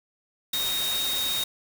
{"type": "tone in noise", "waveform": "sine", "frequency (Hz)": 3729, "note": "A#7", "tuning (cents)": 0, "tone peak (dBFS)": -26, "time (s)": [0.53, 1.44], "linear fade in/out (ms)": 5, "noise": "white", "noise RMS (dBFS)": -31, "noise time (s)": [0.53, 1.44], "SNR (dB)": 2, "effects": []}